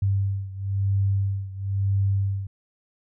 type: beating tone pair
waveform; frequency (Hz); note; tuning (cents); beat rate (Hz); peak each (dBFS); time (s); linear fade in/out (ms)
sine; 98 / 99; G2 / G2; 0 / +18; 1; -23 / -26; 0.02-2.47; 5
effects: none